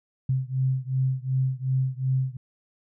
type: beating tone pair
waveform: sine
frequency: 130 / 132.7 Hz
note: C3 / C3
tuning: -11 / +25 cents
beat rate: 2.7 Hz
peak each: -25 / -26 dBFS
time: 0.29-2.37 s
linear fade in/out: 5 ms
effects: none